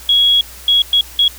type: tone bursts at uneven times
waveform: sine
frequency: 3327 Hz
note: G#7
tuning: 2 cents sharp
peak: -8 dBFS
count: 4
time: 0.09-0.41 / 0.68-0.82 / 0.93-1.01 / 1.19-1.28 s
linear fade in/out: 2 ms
effects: added 60 Hz sine -38 dBFS peak until 1.38 s + white hiss -36 dBFS RMS until 1.38 s